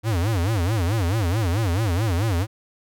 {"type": "tone with vibrato", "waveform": "square", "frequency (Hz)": 98, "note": "G2", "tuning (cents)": 0, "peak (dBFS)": -20, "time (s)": [0.03, 2.47], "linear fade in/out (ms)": 50, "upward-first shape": "sine", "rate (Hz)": 4.6, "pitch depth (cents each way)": 280, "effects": []}